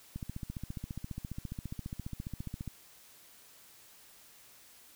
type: click train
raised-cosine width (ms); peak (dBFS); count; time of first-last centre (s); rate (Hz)
5; -26; 38; 0.16-2.677; 14.7
effects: white hiss -58 dBFS RMS until 4.95 s